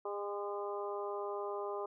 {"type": "harmonic tone with a mistuned harmonic", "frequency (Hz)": 203, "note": "G#3", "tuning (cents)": -39, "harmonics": [2, 3, 4, 5, 6], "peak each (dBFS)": [-39, -44, -45, -45, -47], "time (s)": [0.05, 1.86], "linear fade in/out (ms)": 5, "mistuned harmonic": 5, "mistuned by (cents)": 22, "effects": []}